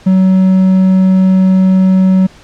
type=tone; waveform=triangle; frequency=188 Hz; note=F#3; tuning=28 cents sharp; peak=-3 dBFS; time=0.06-2.27 s; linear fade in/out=10 ms; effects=pink hiss -40 dBFS RMS until 2.43 s + low-pass 6000 Hz 12 dB/octave